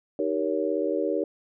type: chord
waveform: sine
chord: Eb dominant seventh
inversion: none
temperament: just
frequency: 311.1 / 388.9 / 466.7 / 560 Hz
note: Eb4 / G4 / Bb4 / Db5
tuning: 0 / -14 / +2 / +18 cents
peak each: -29 dBFS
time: 0.19-1.24 s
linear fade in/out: 2 ms
effects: none